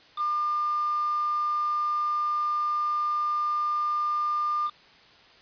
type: tone with quantisation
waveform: sine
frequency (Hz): 1200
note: D6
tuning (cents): +37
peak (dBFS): -24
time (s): 0.16-4.71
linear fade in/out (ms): 50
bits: 6
effects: white hiss -54 dBFS RMS until 5.41 s + resampled to 11025 Hz